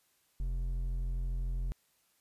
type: tone with hard clipping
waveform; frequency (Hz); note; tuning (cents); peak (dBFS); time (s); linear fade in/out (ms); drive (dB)
sine; 43.65; F1; 0; -33; 0.4-1.72; 0; 6
effects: white hiss -72 dBFS RMS until 2.2 s + resampled to 32000 Hz